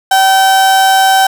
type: tone with amplitude modulation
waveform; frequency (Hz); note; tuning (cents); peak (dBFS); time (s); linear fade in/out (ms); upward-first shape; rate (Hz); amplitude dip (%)
35% pulse; 770; G5; -31; -3; 0.11-1.27; 5; sine; 201; 25
effects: none